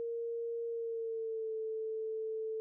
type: tone with pitch glide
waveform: sine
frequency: 464.9 to 440.6 Hz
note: A#4 to A4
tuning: -5 to +2 cents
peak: -35 dBFS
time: 0-2.6 s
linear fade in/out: 0 ms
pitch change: -93 cents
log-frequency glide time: 0.67-1.53 s
effects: none